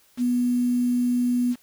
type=tone with quantisation; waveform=sine; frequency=245.2 Hz; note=B3; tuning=12 cents flat; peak=-19 dBFS; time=0.17-1.56 s; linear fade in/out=50 ms; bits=7; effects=white hiss -59 dBFS RMS until 1.62 s